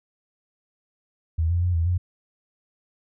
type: tone with pitch steps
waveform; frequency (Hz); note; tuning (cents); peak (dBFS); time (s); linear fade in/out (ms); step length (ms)
sine; 81.1 / 86.6 / 89.1 / 82.9 / 89.3; E2 / F2 / F2 / E2 / F2; -28 / -14 / +35 / +10 / +39; -19; 1.38-1.98; 10; 120
effects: none